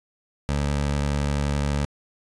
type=tone with vibrato; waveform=20% pulse; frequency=71.7 Hz; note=D2; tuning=41 cents flat; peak=-17 dBFS; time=0.49-1.85 s; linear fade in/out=0 ms; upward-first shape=sine; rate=9.4 Hz; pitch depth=9 cents each way; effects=resampled to 22050 Hz